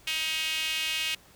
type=tone with high-pass filter; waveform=sawtooth; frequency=316.5 Hz; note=D#4; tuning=30 cents sharp; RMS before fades=-30 dBFS; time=0.07-1.15 s; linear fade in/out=5 ms; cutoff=2700 Hz; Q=3.8; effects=pink hiss -56 dBFS RMS until 1.35 s